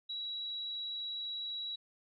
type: tone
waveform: sine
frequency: 3892 Hz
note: B7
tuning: 26 cents flat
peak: -37 dBFS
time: 0.09-1.76 s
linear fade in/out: 10 ms
effects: none